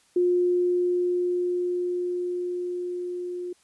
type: tone with level ramp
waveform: sine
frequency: 356.2 Hz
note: F4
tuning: 34 cents sharp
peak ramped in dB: -18 to -30 dBFS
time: 0.16-3.53 s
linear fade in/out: 5 ms
effects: white hiss -62 dBFS RMS until 3.63 s + resampled to 24000 Hz